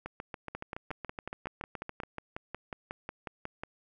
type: two click trains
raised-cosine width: 0.5 ms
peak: -23 / -22 dBFS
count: 15 / 18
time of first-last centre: 0.06-2.035 / 0.55-3.635 s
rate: 7.09 / 5.51 Hz
effects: none